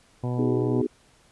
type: harmonic tone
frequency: 123.47 Hz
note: B2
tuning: in tune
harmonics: 1 / 2 / 3 / 4 / 5 / 6 / 7 / 8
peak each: -26 / -32 / -36 / -38 / -40 / -42 / -43 / -44 dBFS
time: 0.23-0.82 s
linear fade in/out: 10 ms
type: chord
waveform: sine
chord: G# minor seventh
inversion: first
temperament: just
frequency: 249.2 / 311.5 / 373.8 / 415.3 Hz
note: B3 / D#4 / F#4 / G#4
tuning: +16 / +2 / +18 / 0 cents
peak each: -28 dBFS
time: 0.38-0.87 s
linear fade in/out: 10 ms
effects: pink hiss -59 dBFS RMS until 1.31 s + resampled to 24000 Hz

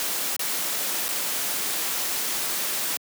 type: noise with dropouts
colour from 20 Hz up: white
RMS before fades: -27 dBFS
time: 0-2.97 s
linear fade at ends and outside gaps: 1 ms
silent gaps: 0.364-0.393 / 1.083-1.088 s
effects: high-pass 200 Hz 12 dB/octave

